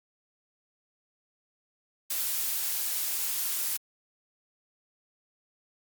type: noise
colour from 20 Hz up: blue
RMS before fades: -30 dBFS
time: 2.1-3.77 s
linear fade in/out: 5 ms
effects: Opus 48 kbps